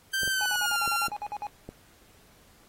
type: tone with pitch glide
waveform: sawtooth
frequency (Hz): 1563 to 1376.5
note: G6 to F6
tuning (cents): -6 to -25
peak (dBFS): -22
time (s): 0.13-1.08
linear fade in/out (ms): 10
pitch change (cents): -219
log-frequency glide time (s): 0.29-0.82
type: clicks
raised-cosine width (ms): 2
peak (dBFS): -25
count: 5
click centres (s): 0.233 / 0.277 / 0.877 / 1.083 / 1.69
type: tone bursts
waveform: triangle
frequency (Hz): 830.6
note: G#5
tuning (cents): 0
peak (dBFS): -29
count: 11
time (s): 0.41-1.468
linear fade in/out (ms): 0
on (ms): 48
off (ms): 53
effects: pink hiss -59 dBFS RMS until 2.68 s + AAC 48 kbps